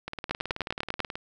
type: two click trains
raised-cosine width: 0.3 ms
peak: -18 / -11 dBFS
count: 21 / 8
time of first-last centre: 0.08-1.155 / 0.31-1.003 s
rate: 18.6 / 10.1 Hz
effects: none